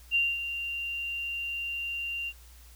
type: tone with ADSR envelope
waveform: sine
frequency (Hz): 2776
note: F7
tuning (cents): -11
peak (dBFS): -21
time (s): 0.11-2.33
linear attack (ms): 41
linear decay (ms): 220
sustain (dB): -10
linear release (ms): 51
effects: added 60 Hz sine -50 dBFS peak until 2.75 s + white hiss -57 dBFS RMS until 2.75 s